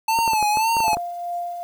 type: tone with vibrato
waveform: square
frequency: 876 Hz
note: A5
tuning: 8 cents flat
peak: -18 dBFS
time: 0.08-0.95 s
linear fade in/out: 5 ms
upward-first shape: sine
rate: 1.9 Hz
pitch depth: 83 cents each way
type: clicks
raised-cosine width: 1 ms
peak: -15 dBFS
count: 10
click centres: 0.188 / 0.278 / 0.334 / 0.427 / 0.572 / 0.768 / 0.804 / 0.881 / 0.932 / 0.97 s
type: tone with tremolo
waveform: sine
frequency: 698.5 Hz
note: F5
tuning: in tune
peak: -23 dBFS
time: 0.84-1.63 s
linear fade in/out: 0 ms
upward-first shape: triangle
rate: 2.4 Hz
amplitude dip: 50%
effects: 8-bit